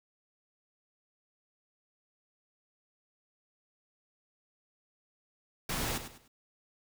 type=noise with echo; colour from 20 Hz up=pink; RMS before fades=-34 dBFS; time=5.69-5.98 s; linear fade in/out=5 ms; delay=100 ms; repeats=3; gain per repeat=-10 dB; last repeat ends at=6.28 s; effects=none